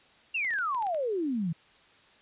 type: exponential sweep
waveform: sine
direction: down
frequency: 2826 to 154.3 Hz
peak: -27 dBFS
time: 0.34-1.53 s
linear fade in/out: 10 ms
type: clicks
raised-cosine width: 0.2 ms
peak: -29 dBFS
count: 8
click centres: 0.448 / 0.507 / 0.537 / 0.587 / 0.747 / 0.824 / 0.868 / 0.946 s
effects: white hiss -59 dBFS RMS until 2.21 s + resampled to 8000 Hz